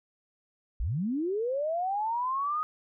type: linear sweep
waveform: sine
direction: up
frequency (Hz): 41.2 to 1260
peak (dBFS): -27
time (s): 0.8-2.63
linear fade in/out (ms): 0
effects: none